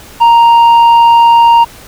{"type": "tone with tanh clipping", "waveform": "triangle", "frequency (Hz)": 932.3, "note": "A#5", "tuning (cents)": 0, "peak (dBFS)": -3, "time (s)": [0.2, 1.65], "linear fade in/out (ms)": 20, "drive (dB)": 9, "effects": ["pink hiss -34 dBFS RMS until 1.87 s"]}